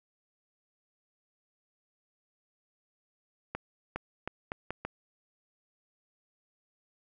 accelerating click train, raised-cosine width 0.5 ms, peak -19 dBFS, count 6, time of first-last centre 3.55-4.85 s, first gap 410 ms, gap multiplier 0.77, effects none

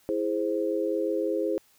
sine chord, E augmented, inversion none, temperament equal, 329.6 / 415.3 / 523.3 Hz, E4 / G#4 / B#4, 0 / 0 / 0 cents, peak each -29 dBFS, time 0.09-1.58 s, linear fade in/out 0 ms, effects white hiss -62 dBFS RMS until 1.78 s

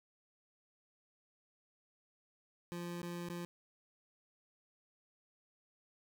25% pulse tone with dropouts, 173.6 Hz, F3, 10 cents flat, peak -37 dBFS, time 2.72-3.45 s, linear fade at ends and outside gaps 0 ms, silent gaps 3.018-3.03 / 3.286-3.299 s, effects none

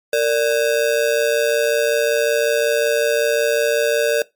square ring-modulated tone, 523.3 Hz, C5, in tune, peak -12 dBFS, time 0.13-4.22 s, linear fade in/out 2 ms, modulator 62.7 Hz, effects noise-tail reverb RT60 0.2 s tail -21 dB re dry + MP3 96 kbps

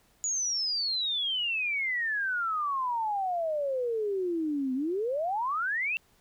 sine exponential two-way sweep, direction down then up, 6910 to 252.2 to 2748 Hz, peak -27 dBFS, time 0.24-5.97 s, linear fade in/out 0 ms, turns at 4.74 s, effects pink hiss -65 dBFS RMS until 6.2 s

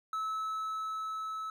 triangle tone with level ramp, 1300 Hz, E6, 24 cents flat, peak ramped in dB -30 to -34 dBFS, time 0.13-1.5 s, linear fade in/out 2 ms, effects none

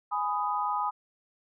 sine chord, G# minor, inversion none, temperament just, 830.6 / 996.7 / 1245.9 Hz, G#5 / B5 / D#6, 0 / +16 / +2 cents, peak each -31 dBFS, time 0.11-0.91 s, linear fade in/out 20 ms, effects none

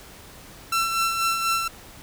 sawtooth tone with tremolo, 1345 Hz, E6, 34 cents sharp, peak -16 dBFS, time 0.72-1.68 s, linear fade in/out 5 ms, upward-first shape sine, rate 4.1 Hz, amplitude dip 45%, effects pink hiss -45 dBFS RMS until 2.02 s

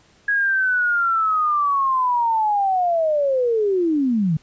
sine linear sweep, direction down, 1661.2 to 146.83 Hz, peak -16 dBFS, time 0.28-4.37 s, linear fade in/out 5 ms, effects pink hiss -55 dBFS RMS until 4.42 s + resampled to 16000 Hz

